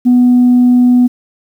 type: tone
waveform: sine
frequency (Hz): 246.9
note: B3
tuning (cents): 0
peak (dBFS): -3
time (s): 0.05-1.08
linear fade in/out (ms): 20
effects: tanh soft clip ceiling -2 dBFS + 7-bit